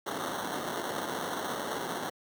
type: noise with sample-and-hold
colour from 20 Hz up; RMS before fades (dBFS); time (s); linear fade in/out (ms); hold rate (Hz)
white; -34; 0.06-2.1; 10; 2450
effects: high-pass 200 Hz 12 dB/octave